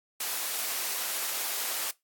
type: high-pass noise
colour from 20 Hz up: white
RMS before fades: -32 dBFS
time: 0.2-1.91 s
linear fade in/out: 5 ms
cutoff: 450 Hz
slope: 12 dB/octave
effects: noise-tail reverb RT60 0.2 s tail -22 dB re dry + AAC 64 kbps